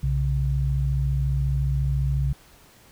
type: tone pair together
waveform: sine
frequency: 62.63 / 137 Hz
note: B1 / C#3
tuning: +25 / -20 cents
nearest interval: octave + major second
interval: 1355 cents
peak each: -23 dBFS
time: 0.03-2.33 s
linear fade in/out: 5 ms
effects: pink hiss -53 dBFS RMS until 2.91 s